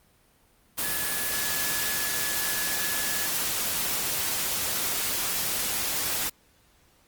sine tone in noise, 1706 Hz, G#6, 46 cents sharp, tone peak -35 dBFS, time 0.82-3.28 s, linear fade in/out 20 ms, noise white, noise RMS -28 dBFS, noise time 0.77-6.3 s, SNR -10 dB, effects pink hiss -62 dBFS RMS until 7.07 s + Opus 32 kbps

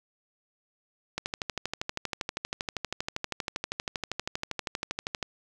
click train, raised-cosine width 0.2 ms, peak -13 dBFS, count 52, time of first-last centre 1.18-5.228 s, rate 12.6 Hz, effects 9-bit

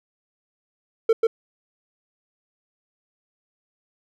triangle tone with echo, 451.3 Hz, A4, 44 cents sharp, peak -11 dBFS, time 1.09-1.13 s, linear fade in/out 5 ms, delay 140 ms, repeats 1, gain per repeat -2 dB, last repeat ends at 1.27 s, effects none

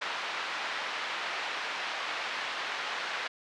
pink band-pass noise, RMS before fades -35 dBFS, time 0.01-3.28 s, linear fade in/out 10 ms, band 980 to 3400 Hz, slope 12 dB/octave, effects low-pass 6000 Hz 12 dB/octave

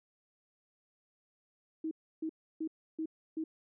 sine tone bursts, 318.3 Hz, D#4, 39 cents sharp, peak -33 dBFS, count 5, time 1.84-3.44 s, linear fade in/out 5 ms, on 72 ms, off 310 ms, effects none

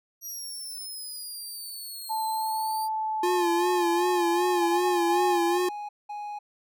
15% pulse exponential two-way sweep, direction down then up, 5780 to 4098 to 4702 Hz, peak -30 dBFS, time 0.21-2.89 s, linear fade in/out 50 ms, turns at 2.29 s
sine tone with pitch glide, 880 to 825.8 Hz, A5 to G#5, 0 to -10 cents, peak -26 dBFS, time 2.09-5.59 s, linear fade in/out 20 ms, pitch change -110 cents, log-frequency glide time 2.59-5.45 s
square tone with vibrato, 351 Hz, F4, 9 cents sharp, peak -24 dBFS, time 3.23-5.69 s, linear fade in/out 5 ms, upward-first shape sine, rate 2.6 Hz, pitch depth 55 cents each way
triangle tone bursts, 830.6 Hz, G#5, in tune, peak -31 dBFS, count 4, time 4.59-6.39 s, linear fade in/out 10 ms, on 300 ms, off 200 ms
effects none

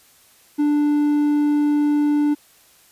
triangle tone, 294.4 Hz, D4, 4 cents sharp, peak -13 dBFS, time 0.58-2.35 s, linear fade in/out 20 ms, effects white hiss -53 dBFS RMS until 2.91 s + resampled to 32000 Hz

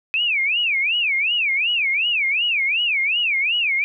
sine tone with vibrato, 2489 Hz, D#7, in tune, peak -17 dBFS, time 0.14-3.84 s, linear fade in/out 0 ms, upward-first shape sine, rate 2.7 Hz, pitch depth 280 cents each way, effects none

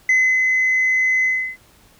sine tone with ADSR envelope, 2036 Hz, C7, 48 cents flat, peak -9 dBFS, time 0.09-1.57 s, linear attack 3 ms, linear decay 280 ms, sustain -4 dB, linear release 330 ms, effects tanh soft clip ceiling -11 dBFS + pink hiss -52 dBFS RMS until 1.99 s

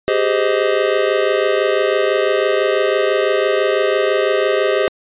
square chord, Ab major seventh, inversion third, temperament just, 389.3 / 415.3 / 519.1 / 623 Hz, G4 / Ab4 / C5 / Eb5, -12 / 0 / -14 / +2 cents, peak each -20 dBFS, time 0.08-4.88 s, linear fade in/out 0 ms, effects resampled to 8000 Hz

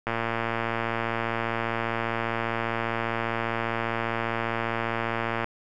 click train, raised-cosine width 0.5 ms, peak -12 dBFS, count 619, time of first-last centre 0.07-5.444 s, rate 115 Hz, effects none

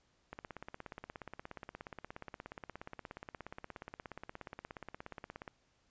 click train, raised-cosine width 0.5 ms, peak -29 dBFS, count 88, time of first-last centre 0.33-5.478 s, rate 16.9 Hz, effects pink hiss -74 dBFS RMS until 5.9 s + resampled to 16000 Hz

